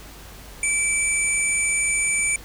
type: tone cluster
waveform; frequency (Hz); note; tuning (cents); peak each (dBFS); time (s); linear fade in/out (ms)
sine; 2316 / 6940 / 8880 / 9350; D7 / A8 / C#9 / D9; -25 / -25 / +2 / -9; -22 / -27 / -25 / -28; 0.63-2.36; 2
effects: added 50 Hz sine -43 dBFS peak until 2.44 s + pink hiss -43 dBFS RMS until 2.44 s